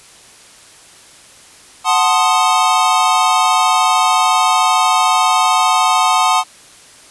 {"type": "chord", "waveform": "square", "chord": "F# diminished seventh", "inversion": "none", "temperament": "equal", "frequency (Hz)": [740, 880, 1046.5, 1244.5], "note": ["F#5", "A5", "C6", "Eb6"], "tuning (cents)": [0, 0, 0, 0], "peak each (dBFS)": -17, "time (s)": [1.84, 6.44], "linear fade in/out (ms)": 50, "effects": ["white hiss -42 dBFS RMS until 7.1 s", "resampled to 24000 Hz"]}